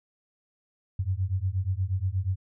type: beating tone pair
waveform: sine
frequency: 90.3 / 98.7 Hz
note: F#2 / G2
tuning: -42 / +12 cents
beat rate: 8.4 Hz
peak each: -28 dBFS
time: 0.99-2.36 s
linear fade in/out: 5 ms
effects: none